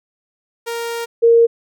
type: tone pair in turn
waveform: sawtooth / sine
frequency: 466.2 / 464.1 Hz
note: A#4 / A#4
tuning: 0 / -8 cents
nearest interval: unison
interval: 8 cents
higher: first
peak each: -18 / -7 dBFS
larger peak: second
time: 0.66-1.06 / 1.22-1.47 s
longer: first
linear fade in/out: 20 ms
effects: none

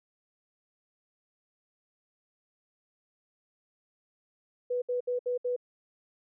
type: tone bursts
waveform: sine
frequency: 492.9 Hz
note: B4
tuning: 3 cents flat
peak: -27 dBFS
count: 5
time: 4.7-5.564 s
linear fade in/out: 10 ms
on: 120 ms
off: 66 ms
effects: none

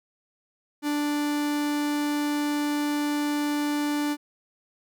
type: tone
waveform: 45% pulse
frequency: 293.7 Hz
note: D4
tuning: in tune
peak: -24 dBFS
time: 0.82-4.17 s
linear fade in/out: 50 ms
effects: none

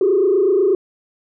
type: tone with frequency modulation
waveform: sine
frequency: 387.7 Hz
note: G4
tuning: 19 cents flat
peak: -11 dBFS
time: 0.01-0.75 s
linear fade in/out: 2 ms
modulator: 28.1 Hz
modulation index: 1.2
effects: tanh soft clip ceiling -7 dBFS

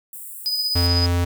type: high-pass noise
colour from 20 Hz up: white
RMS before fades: -36 dBFS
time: 0.13-0.87 s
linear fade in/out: 2 ms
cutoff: 7700 Hz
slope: 96 dB/octave
type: tone with tremolo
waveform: sine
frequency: 4978 Hz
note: D#8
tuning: in tune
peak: -18 dBFS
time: 0.46-1.06 s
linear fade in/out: 0 ms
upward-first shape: triangle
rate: 16 Hz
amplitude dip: 50%
type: tone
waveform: square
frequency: 87.31 Hz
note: F2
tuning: in tune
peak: -18 dBFS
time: 0.75-1.25 s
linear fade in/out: 10 ms
effects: none

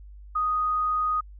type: tone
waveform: sine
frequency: 1244.5 Hz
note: D#6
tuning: in tune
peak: -22 dBFS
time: 0.35-1.21 s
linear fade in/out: 10 ms
effects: added 50 Hz sine -42 dBFS peak until 1.39 s

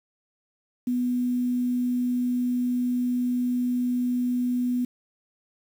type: tone with quantisation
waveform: sine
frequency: 246.9 Hz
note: B3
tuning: in tune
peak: -22 dBFS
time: 0.87-4.85 s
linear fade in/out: 5 ms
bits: 8
effects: none

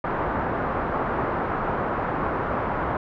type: low-pass noise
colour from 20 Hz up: white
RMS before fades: -26 dBFS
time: 0.04-2.97 s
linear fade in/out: 2 ms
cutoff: 1300 Hz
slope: 24 dB/octave
effects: none

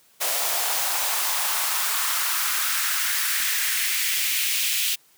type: noise with high-pass filter sweep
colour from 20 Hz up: white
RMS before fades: -24 dBFS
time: 0.2-4.96 s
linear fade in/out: 20 ms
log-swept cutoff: 620 to 2800 Hz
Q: 2.2
effects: white hiss -58 dBFS RMS until 5.17 s + high-pass 80 Hz 12 dB/octave

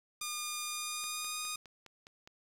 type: tone with pitch glide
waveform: 5% pulse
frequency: 1211 to 1233.6 Hz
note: D#6 to D#6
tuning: -47 to -15 cents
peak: -24 dBFS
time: 0.21-1.56 s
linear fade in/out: 5 ms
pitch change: +32 cents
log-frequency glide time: 0.65-1.4 s
type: click train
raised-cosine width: 0.2 ms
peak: -34 dBFS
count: 7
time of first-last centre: 1.04-2.275 s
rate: 4.86 Hz
effects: low-pass 11000 Hz 12 dB/octave + 9-bit

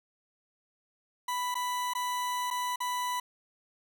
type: tone with dropouts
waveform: 40% pulse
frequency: 990 Hz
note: B5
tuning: 4 cents sharp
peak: -29 dBFS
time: 1.28-3.2 s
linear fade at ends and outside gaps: 5 ms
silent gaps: 1.544-1.552 / 1.936-1.95 / 2.504-2.509 / 2.76-2.803 s
effects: none

